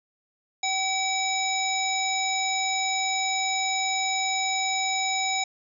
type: harmonic tone with a mistuned harmonic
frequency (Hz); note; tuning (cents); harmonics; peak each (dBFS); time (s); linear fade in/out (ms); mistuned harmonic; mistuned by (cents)
765; G5; -42; 1 / 3 / 5 / 7 / 9; -28 / -29 / -30 / -36 / -31; 0.63-5.44; 5; 7; -40
effects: none